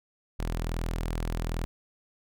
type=tone; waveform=sawtooth; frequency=41.2 Hz; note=E1; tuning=in tune; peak=-25 dBFS; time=0.39-1.65 s; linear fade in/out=0 ms; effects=none